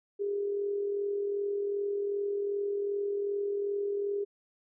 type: tone with amplitude modulation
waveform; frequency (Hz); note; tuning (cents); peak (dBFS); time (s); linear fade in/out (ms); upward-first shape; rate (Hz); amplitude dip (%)
sine; 404.4; G#4; -46; -27; 0.19-4.25; 20; sine; 42.6; 40
effects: none